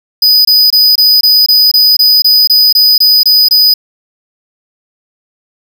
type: tone bursts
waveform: square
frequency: 4978 Hz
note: D#8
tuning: in tune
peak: -4 dBFS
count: 14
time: 0.22-3.739 s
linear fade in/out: 5 ms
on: 230 ms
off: 23 ms
effects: none